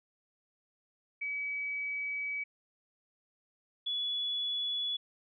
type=tone pair in turn; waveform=sine; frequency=2280 / 3410 Hz; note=C#7 / G#7; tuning=+48 / +45 cents; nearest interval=perfect fifth; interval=697 cents; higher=second; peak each=-33 / -31 dBFS; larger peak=second; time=1.21-2.44 / 3.86-4.97 s; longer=first; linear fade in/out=10 ms; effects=none